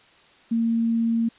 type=tone; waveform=sine; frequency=229.3 Hz; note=A#3; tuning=28 cents flat; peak=-19 dBFS; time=0.51-1.29 s; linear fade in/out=10 ms; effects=white hiss -54 dBFS RMS until 1.38 s + resampled to 8000 Hz